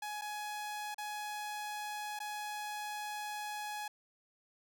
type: tone with dropouts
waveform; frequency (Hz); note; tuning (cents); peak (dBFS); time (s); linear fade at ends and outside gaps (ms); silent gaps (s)
sawtooth; 839; G#5; +17; -35; 0.02-3.88; 5; 0.213-0.218 / 0.945-0.981 / 2.191-2.201
effects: none